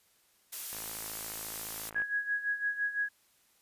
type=noise; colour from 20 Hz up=blue; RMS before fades=-38 dBFS; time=0.52-1.9 s; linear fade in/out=10 ms
type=click train; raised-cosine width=0.5 ms; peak=-30 dBFS; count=71; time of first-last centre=0.73-2.019 s; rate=54.3 Hz
type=tone with tremolo; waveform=sine; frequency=1661.2 Hz; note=G#6; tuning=in tune; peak=-27 dBFS; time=1.95-3.09 s; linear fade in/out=10 ms; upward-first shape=sine; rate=5.9 Hz; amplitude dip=75%
effects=white hiss -68 dBFS RMS until 3.61 s + resampled to 32000 Hz